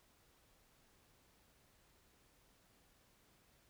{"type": "silence", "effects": ["pink hiss -71 dBFS RMS until 3.69 s"]}